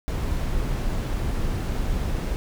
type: noise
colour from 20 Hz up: brown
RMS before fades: -25 dBFS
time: 0.08-2.36 s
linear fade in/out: 0 ms
effects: none